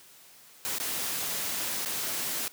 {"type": "noise with dropouts", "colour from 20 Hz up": "white", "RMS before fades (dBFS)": -32, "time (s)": [0.65, 2.48], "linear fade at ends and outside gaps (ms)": 0, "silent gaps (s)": [[0.784, 0.8], [1.849, 1.859]], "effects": ["white hiss -54 dBFS RMS until 2.52 s", "high-pass 100 Hz 12 dB/octave"]}